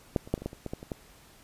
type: clicks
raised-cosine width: 2 ms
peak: -11 / -30 / -12 / -28 / -26 / -18 / -30 / -21 / -20 / -28 / -19 dBFS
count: 11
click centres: 0.162 / 0.275 / 0.34 / 0.378 / 0.42 / 0.46 / 0.531 / 0.663 / 0.735 / 0.829 / 0.918 s
effects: pink hiss -56 dBFS RMS until 1.43 s + resampled to 32000 Hz